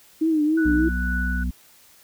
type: tone with vibrato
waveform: sine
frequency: 311.1 Hz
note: D#4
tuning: in tune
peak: -17 dBFS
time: 0.21-0.89 s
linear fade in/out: 10 ms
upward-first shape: triangle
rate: 3.4 Hz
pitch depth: 91 cents each way
type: tone with tremolo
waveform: sine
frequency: 1480 Hz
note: F#6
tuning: in tune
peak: -25 dBFS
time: 0.57-1.44 s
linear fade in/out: 10 ms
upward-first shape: triangle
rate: 2.1 Hz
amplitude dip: 40%
type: harmonic tone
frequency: 61.74 Hz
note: B1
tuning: in tune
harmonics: 1 / 3 / 4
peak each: -23 / -30 / -32 dBFS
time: 0.65-1.51 s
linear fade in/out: 10 ms
effects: white hiss -53 dBFS RMS until 2.03 s